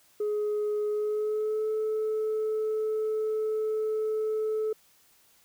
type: tone with pitch glide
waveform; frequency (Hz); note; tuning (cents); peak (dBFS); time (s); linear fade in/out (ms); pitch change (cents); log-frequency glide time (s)
sine; 419.9 to 434; G#4 to A4; +19 to -24; -24; 0.2-4.73; 5; +57; 0.89-1.68
effects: tanh soft clip ceiling -24 dBFS + white hiss -62 dBFS RMS until 5.44 s